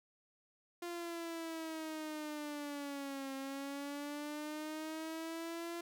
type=linear two-way sweep; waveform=sawtooth; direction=down then up; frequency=348.3 to 268.5 to 342.4 Hz; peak=-37 dBFS; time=0.82-5.81 s; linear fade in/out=5 ms; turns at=3.34 s; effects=none